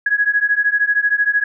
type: beating tone pair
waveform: sine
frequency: 1661.2 / 1674.2 Hz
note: G#6 / G#6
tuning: 0 / +13 cents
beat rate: 13 Hz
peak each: -17 / -16 dBFS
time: 0.06-1.44 s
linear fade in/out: 5 ms
effects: none